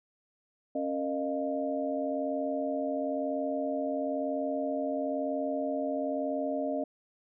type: tone cluster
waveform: sine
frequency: 273.7 / 461.7 / 612 / 693 Hz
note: C#4 / A#4 / D#5 / F5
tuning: -22 / -17 / -29 / -14 cents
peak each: -33 / -39 / -32 / -38 dBFS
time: 0.75-6.84 s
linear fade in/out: 5 ms
effects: none